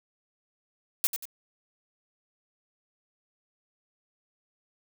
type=noise with echo; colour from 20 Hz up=blue; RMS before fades=-24 dBFS; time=1.04-1.07 s; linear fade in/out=0 ms; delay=92 ms; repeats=2; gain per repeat=-8 dB; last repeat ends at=1.254 s; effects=none